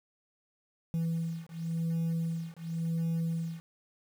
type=beating tone pair; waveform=sine; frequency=164.81 / 165.74 Hz; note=E3 / E3; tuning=0 / +10 cents; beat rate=0.93 Hz; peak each=-31 dBFS; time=0.94-3.6 s; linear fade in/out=0 ms; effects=tanh soft clip ceiling -27 dBFS + 9-bit